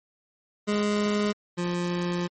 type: tone pair in turn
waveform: 25% pulse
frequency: 207.7 / 175.56 Hz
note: G#3 / F3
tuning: 0 / +9 cents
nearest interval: minor third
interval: 291 cents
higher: first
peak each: -19 / -22 dBFS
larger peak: first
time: 0.67-1.33 / 1.57-2.28 s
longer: second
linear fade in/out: 20 ms
effects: MP3 32 kbps